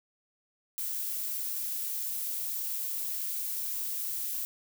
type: noise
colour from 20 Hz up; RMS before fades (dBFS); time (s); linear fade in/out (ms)
violet; -34; 0.78-4.45; 0
effects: none